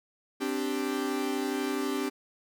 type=chord; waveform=45% pulse; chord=C suspended second; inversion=none; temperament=equal; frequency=261.6 / 293.7 / 392 Hz; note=C4 / D4 / G4; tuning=0 / 0 / 0 cents; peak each=-33 dBFS; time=0.4-2.1 s; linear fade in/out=20 ms; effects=none